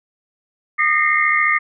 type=tone cluster; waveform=sine; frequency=1222 / 1836 / 2068 / 2142 Hz; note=D#6 / A#6 / C7 / C7; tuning=-32 / -27 / -21 / +40 cents; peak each=-19 dBFS; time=0.78-1.59 s; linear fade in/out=20 ms; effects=none